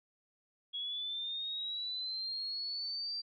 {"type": "linear sweep", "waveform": "sine", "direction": "up", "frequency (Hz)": [3322, 4712], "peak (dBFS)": -36, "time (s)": [0.73, 3.22], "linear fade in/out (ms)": 20, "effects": []}